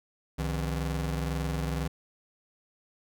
35% pulse ring-modulated tone, 110 Hz, A2, in tune, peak -24 dBFS, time 0.38-1.88 s, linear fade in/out 10 ms, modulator 44 Hz, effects none

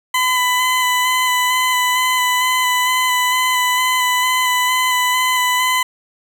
20% pulse tone with vibrato, 1006 Hz, B5, 32 cents sharp, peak -9 dBFS, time 0.14-5.83 s, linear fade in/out 5 ms, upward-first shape square, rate 2.2 Hz, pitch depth 14 cents each way, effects 8-bit

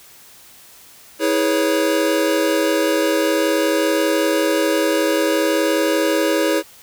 square chord, C# minor seventh, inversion first, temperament equal with one note detuned, 323.6 / 415.3 / 493.9 / 554.4 Hz, E4 / G#4 / B4 / C#5, -32 / 0 / 0 / 0 cents, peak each -20 / -23 / -25 / -21 dBFS, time 1.19-6.63 s, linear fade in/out 50 ms, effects white hiss -45 dBFS RMS until 6.82 s

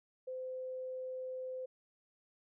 sine tone, 514 Hz, C5, 31 cents flat, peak -39 dBFS, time 0.27-1.66 s, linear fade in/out 10 ms, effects none

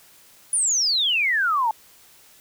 sine exponential sweep, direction down, 9950 to 856 Hz, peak -18 dBFS, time 0.53-1.71 s, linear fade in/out 2 ms, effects white hiss -52 dBFS RMS until 2.4 s

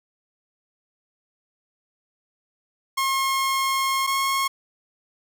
sawtooth tone pair in turn, 1076 / 1086 Hz, C6 / C#6, +48 / -36 cents, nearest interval unison, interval 16 cents, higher second, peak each -17 / -17 dBFS, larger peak neither, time 2.97-4.07 / 4.07-4.48 s, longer first, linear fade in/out 10 ms, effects none

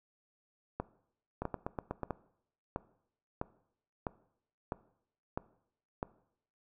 two click trains, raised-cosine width 1 ms, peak -20 / -21 dBFS, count 9 / 6, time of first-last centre 0.8-6.029 / 1.42-2.033 s, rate 1.53 / 8.16 Hz, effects noise-tail reverb RT60 0.7 s tail -19 dB re dry

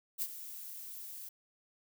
violet noise with ADSR envelope, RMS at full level -33 dBFS, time 0.18-1.29 s, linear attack 38 ms, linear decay 49 ms, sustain -13 dB, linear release 6 ms, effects none

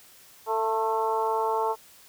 harmonic tone with a mistuned harmonic, 222.2 Hz, A3, 17 cents sharp, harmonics 2 / 3 / 4 / 5 / 6, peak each -28 / -34 / -26 / -32 / -38 dBFS, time 0.46-1.76 s, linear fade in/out 50 ms, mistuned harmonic 5, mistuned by -37 cents, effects white hiss -53 dBFS RMS until 2.08 s

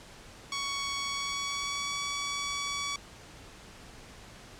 10% pulse tone with pitch glide, 1118 to 1135.6 Hz, C#6 to C#6, +14 to +41 cents, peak -23 dBFS, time 0.52-2.96 s, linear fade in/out 2 ms, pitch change +27 cents, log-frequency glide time 1-2.02 s, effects pink hiss -50 dBFS RMS until 4.59 s + low-pass 8000 Hz 12 dB/octave

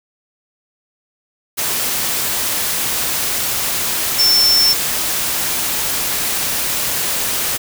sine tone in noise, 5380 Hz, E8, 34 cents sharp, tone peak -10 dBFS, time 4.18-4.74 s, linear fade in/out 20 ms, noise white, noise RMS -19 dBFS, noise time 1.57-7.58 s, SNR +6 dB, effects none

